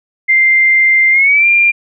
sine tone with pitch glide, 2093 to 2390 Hz, C7 to D7, 0 to +30 cents, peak -6 dBFS, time 0.28-1.72 s, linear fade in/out 20 ms, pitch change +230 cents, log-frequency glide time 1.11-1.47 s, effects none

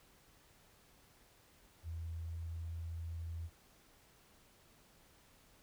sine tone with pitch glide, 82.41 to 83.03 Hz, E2 to E2, 0 to +13 cents, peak -40 dBFS, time 1.83-3.5 s, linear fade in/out 50 ms, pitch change +13 cents, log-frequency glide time 2.08-2.37 s, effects pink hiss -66 dBFS RMS until 5.62 s

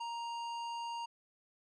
sine tone with hard clipping, 935 Hz, A#5, 5 cents sharp, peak -40 dBFS, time 0-1.06 s, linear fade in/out 10 ms, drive 15 dB, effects low-pass 7000 Hz 12 dB/octave

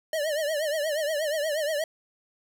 square tone with vibrato, 608 Hz, D#5, 40 cents flat, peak -26 dBFS, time 0.13-1.84 s, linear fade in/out 2 ms, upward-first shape triangle, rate 8.4 Hz, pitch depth 130 cents each way, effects none

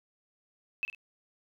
sine tone with echo, 2618 Hz, E7, 13 cents flat, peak -27 dBFS, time 0.83-0.85 s, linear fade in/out 0 ms, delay 49 ms, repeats 2, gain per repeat -10 dB, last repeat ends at 0.948 s, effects none

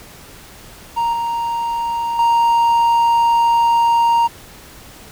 triangle tone with level steps, 932.3 Hz, A#5, in tune, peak -13 / -16 / -9 dBFS, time 0.96-4.28 s, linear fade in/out 20 ms, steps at 1.13 / 2.19 s, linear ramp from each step 2 ms, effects pink hiss -40 dBFS RMS until 5.11 s

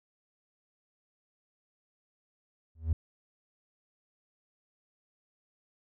triangle tone with exponential growth, 80.5 Hz, E2, 41 cents flat, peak -18 dBFS, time 2.75-2.93 s, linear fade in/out 5 ms, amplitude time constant 37 ms, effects tanh soft clip ceiling -18 dBFS

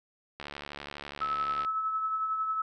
click train, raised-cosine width 0.3 ms, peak -23 dBFS, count 91, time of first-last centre 0.4-1.648 s, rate 72.1 Hz
sine tone with tremolo, 1300 Hz, E6, 24 cents flat, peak -26 dBFS, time 1.21-2.62 s, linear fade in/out 5 ms, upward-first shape triangle, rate 11 Hz, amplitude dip 45%
effects none

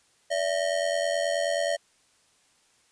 square ring-modulated tone, 622.3 Hz, D#5, in tune, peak -22 dBFS, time 0.3-1.77 s, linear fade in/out 20 ms, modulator 44.7 Hz, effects white hiss -64 dBFS RMS until 2.91 s + resampled to 22050 Hz

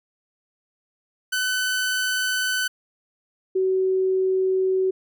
sawtooth / sine tone pair in turn, 1508 / 377 Hz, F#6 / F#4, +32 / +32 cents, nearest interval 2 octaves, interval 2400 cents, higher first, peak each -18 dBFS, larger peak neither, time 1.32-2.68 / 3.55-4.91 s, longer neither, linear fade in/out 10 ms, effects none

